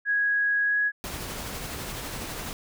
sine tone with pitch glide, 1658 to 1671.5 Hz, G#6 to G#6, -3 to +11 cents, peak -21 dBFS, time 0.05-0.92 s, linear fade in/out 50 ms, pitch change +14 cents, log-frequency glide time 0.63-0.79 s
pink noise with tremolo, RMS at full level -34 dBFS, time 1.04-2.53 s, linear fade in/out 0 ms, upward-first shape sine, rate 12 Hz, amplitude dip 25%
effects none

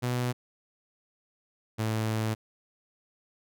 sawtooth tone pair in turn, 123.47 / 110 Hz, B2 / A2, 0 / 0 cents, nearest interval major second, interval 200 cents, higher first, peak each -23 dBFS, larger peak neither, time 0.02-0.33 / 1.78-2.35 s, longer second, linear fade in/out 20 ms, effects none

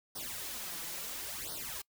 white noise with flanger, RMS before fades -41 dBFS, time 0.15-1.82 s, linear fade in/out 10 ms, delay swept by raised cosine 0.2 to 6.1 ms, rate 0.73 Hz, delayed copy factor +0.9, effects noise-tail reverb RT60 0.1 s tail -24 dB re dry

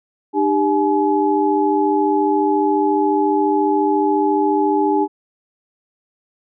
sine tone cluster, 303.1 / 397.4 / 849 Hz, D#4 / G4 / G#5, -45 / +24 / +38 cents, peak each -18 dBFS, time 0.33-5.08 s, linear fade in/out 50 ms, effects none

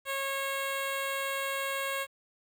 10% pulse tone with notch filter, 546 Hz, C#5, 26 cents flat, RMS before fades -33 dBFS, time 0.05-2.07 s, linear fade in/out 50 ms, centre 5500 Hz, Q 1.9, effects 10-bit

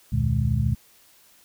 sine tone cluster, 71.7 / 86.3 / 119.3 / 152.3 / 209 Hz, D2 / F2 / A#2 / D#3 / G#3, -41 / -20 / +41 / -37 / +11 cents, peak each -26 / -29 / -22 / -29 / -30 dBFS, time 0.12-0.75 s, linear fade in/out 10 ms, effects white hiss -56 dBFS RMS until 1.44 s

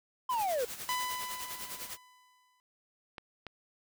white noise with tremolo, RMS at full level -40 dBFS, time 0.29-1.98 s, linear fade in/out 50 ms, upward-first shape sine, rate 9.9 Hz, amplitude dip 65%
triangle linear sweep, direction down, 1045 to 458.6 Hz, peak -27 dBFS, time 0.29-0.65 s, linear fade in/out 5 ms
sawtooth tone with exponential decay, 1000 Hz, B5, 21 cents sharp, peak -26 dBFS, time 0.89-2.6 s, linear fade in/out 0 ms, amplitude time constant 370 ms
clicks, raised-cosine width 0.3 ms, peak -26 dBFS, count 2, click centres 3.182 / 3.467 s
effects none

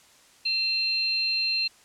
sine tone pair together, 2700 / 4164 Hz, E7 / C8, +41 / -9 cents, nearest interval minor sixth, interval 750 cents, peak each -29 / -24 dBFS, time 0.45-1.68 s, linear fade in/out 10 ms, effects white hiss -56 dBFS RMS until 1.84 s + low-pass 9000 Hz 12 dB/octave

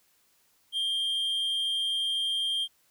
triangle tone with amplitude modulation, 3194 Hz, G7, 32 cents sharp, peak -23 dBFS, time 0.72-2.68 s, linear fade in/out 50 ms, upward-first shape sine, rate 214 Hz, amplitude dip 40%, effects white hiss -67 dBFS RMS until 2.9 s

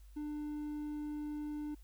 triangle tone, 298.2 Hz, D4, 27 cents sharp, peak -36 dBFS, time 0.16-1.75 s, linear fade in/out 10 ms, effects added 50 Hz sine -53 dBFS peak until 1.83 s + white hiss -71 dBFS RMS until 1.83 s

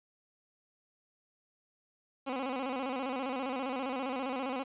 15% pulse tone with vibrato, 261.6 Hz, C4, in tune, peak -27 dBFS, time 2.26-4.64 s, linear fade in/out 20 ms, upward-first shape square, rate 15 Hz, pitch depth 77 cents each way, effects resampled to 8000 Hz + 10-bit

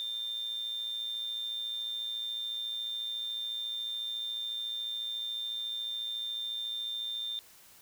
sine tone with amplitude modulation, 3600 Hz, A7, 39 cents sharp, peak -31 dBFS, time 0-7.39 s, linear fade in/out 0 ms, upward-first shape sine, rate 114 Hz, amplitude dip 55%, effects white hiss -57 dBFS RMS until 7.81 s

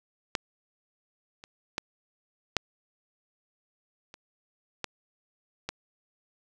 clicks, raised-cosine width 0.2 ms, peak -9 / -28 / -12 / -6 / -28 / -14 / -15 dBFS, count 7, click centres 0.352 / 1.439 / 1.781 / 2.567 / 4.141 / 4.843 / 5.69 s, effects none

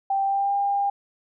sine tone with pitch glide, 784 to 801.9 Hz, G5 to G5, 0 to +39 cents, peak -20 dBFS, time 0.1-0.9 s, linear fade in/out 5 ms, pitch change +39 cents, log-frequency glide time 0.24-0.54 s, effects none

